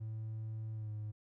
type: tone with pitch glide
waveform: triangle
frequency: 110 to 106.62 Hz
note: A2 to G#2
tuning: 0 to +46 cents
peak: -36 dBFS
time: 0-1.12 s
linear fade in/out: 20 ms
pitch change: -54 cents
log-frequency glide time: 0.74-0.9 s
effects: tanh soft clip ceiling -34 dBFS